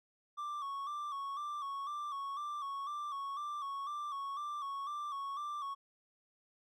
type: tone with vibrato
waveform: triangle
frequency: 1143 Hz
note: D6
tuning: 47 cents flat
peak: -36 dBFS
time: 0.37-5.75 s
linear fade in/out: 20 ms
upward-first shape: square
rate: 2 Hz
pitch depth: 55 cents each way
effects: none